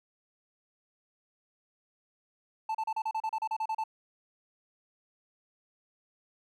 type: tone bursts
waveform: triangle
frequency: 880 Hz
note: A5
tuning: in tune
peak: -27 dBFS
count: 13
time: 2.69-3.839 s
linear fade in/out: 5 ms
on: 57 ms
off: 34 ms
effects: none